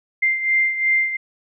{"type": "beating tone pair", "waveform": "sine", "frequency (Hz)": [2093, 2095.8], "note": ["C7", "C7"], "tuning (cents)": [0, 2], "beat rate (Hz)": 2.8, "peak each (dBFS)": [-17, -23], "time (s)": [0.22, 1.17], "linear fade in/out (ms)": 10, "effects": []}